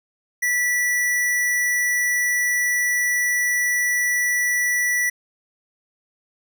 square tone, 1958 Hz, B6, 15 cents flat, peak -19 dBFS, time 0.42-5.1 s, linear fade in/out 10 ms, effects none

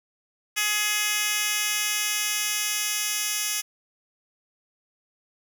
10% pulse tone with high-pass filter sweep, 420 Hz, G#4, 19 cents sharp, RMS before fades -26 dBFS, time 0.56-3.62 s, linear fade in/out 20 ms, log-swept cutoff 2600 to 4200 Hz, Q 0.9, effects none

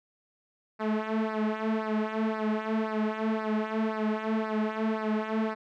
sawtooth tone with flanger, 217.9 Hz, A3, 17 cents flat, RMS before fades -29 dBFS, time 0.79-5.55 s, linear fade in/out 20 ms, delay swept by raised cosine 0.3 to 4.4 ms, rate 1.9 Hz, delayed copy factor -0.85, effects low-pass 2000 Hz 12 dB/octave

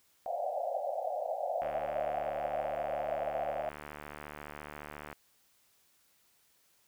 white band-pass noise, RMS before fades -35 dBFS, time 0.26-3.69 s, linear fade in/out 0 ms, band 540 to 770 Hz, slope 96 dB/octave
click train, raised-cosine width 0.5 ms, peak -28 dBFS, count 262, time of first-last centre 1.62-5.128 s, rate 74.4 Hz
effects white hiss -69 dBFS RMS until 6.87 s

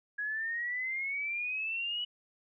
sine exponential sweep, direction up, 1661.2 to 2960 Hz, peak -32 dBFS, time 0.18-2.05 s, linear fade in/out 10 ms, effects none

